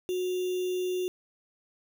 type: tone with sample-and-hold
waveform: sine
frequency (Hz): 365.2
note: F#4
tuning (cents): -23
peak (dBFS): -27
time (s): 0.09-1.08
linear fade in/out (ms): 0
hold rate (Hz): 3150
effects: none